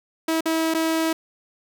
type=tone with dropouts; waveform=sawtooth; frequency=323.3 Hz; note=E4; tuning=34 cents flat; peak=-16 dBFS; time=0.28-1.13 s; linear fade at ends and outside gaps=5 ms; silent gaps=0.408-0.456 / 0.74-0.746 s; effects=none